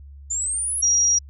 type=exponential sweep; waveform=sine; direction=up; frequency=7040 to 10990 Hz; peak=-22 dBFS; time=0.3-0.82 s; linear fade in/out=10 ms
type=tone; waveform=sine; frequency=5710 Hz; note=F8; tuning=37 cents sharp; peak=-15 dBFS; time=0.82-1.19 s; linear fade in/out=10 ms
effects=added 70 Hz sine -39 dBFS peak until 1.29 s